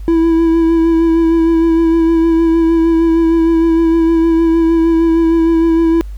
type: tone with vibrato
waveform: triangle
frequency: 329.6 Hz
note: E4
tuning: in tune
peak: -6 dBFS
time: 0.08-6.01 s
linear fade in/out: 0 ms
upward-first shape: sine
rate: 6.5 Hz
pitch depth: 21 cents each way
effects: added 50 Hz sine -23 dBFS peak until 6.17 s + pink hiss -50 dBFS RMS until 6.17 s